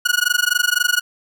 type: tone with amplitude modulation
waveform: sawtooth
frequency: 1455 Hz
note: F#6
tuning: 29 cents flat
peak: -8 dBFS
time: 0.05-1.01 s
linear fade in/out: 10 ms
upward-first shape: sine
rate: 23.9 Hz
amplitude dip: 100%
effects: none